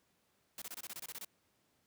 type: noise bursts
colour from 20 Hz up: white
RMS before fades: -45 dBFS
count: 11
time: 0.58-1.248 s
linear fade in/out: 2 ms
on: 38 ms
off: 25 ms
effects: pink hiss -75 dBFS RMS until 1.86 s + high-pass 100 Hz 12 dB/octave